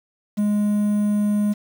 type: tone with quantisation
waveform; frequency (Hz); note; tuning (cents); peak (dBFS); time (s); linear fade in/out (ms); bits
triangle; 207.7; G#3; 0; -15; 0.37-1.54; 20; 7
effects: none